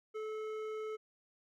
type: tone with hard clipping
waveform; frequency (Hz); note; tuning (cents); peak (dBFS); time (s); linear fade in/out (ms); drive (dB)
triangle; 433.5; A4; -26; -40; 0.14-0.97; 20; 14
effects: none